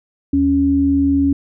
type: tone pair together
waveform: sine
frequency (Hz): 77.78 / 277.7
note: D#2 / C#4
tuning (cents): 0 / +3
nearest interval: octave + minor seventh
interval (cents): 2203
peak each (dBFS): -21 / -12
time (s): 0.33-1.33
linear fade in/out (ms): 5
effects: none